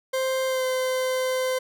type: tone with pitch glide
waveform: 40% pulse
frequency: 523.3 to 515.2 Hz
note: C5 to C5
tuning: 0 to -27 cents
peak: -22 dBFS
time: 0.13-1.59 s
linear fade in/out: 10 ms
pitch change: -27 cents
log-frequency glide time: 0.47-0.64 s
effects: none